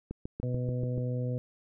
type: click train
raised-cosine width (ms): 3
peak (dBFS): -23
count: 7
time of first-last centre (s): 0.11-0.98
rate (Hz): 6.9
type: harmonic tone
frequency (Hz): 124.6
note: B2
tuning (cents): +16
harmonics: 1 / 2 / 3 / 4 / 5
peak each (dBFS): -30 / -38 / -47 / -38 / -47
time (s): 0.43-1.38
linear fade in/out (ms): 0
effects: none